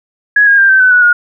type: tone with pitch steps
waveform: sine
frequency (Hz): 1672 / 1630 / 1589.1 / 1549.3 / 1510.4 / 1472.5 / 1435.5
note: G#6 / G#6 / G6 / G6 / F#6 / F#6 / F6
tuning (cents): +11 / -33 / +23 / -21 / +35 / -9 / +47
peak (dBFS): -4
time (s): 0.36-1.13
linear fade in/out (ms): 5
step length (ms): 110
effects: none